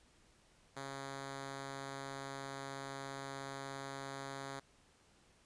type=tone; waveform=5% pulse; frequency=136.9 Hz; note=C#3; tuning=21 cents flat; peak=-32 dBFS; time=0.76-4.6 s; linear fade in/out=10 ms; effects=pink hiss -68 dBFS RMS until 5.45 s + resampled to 22050 Hz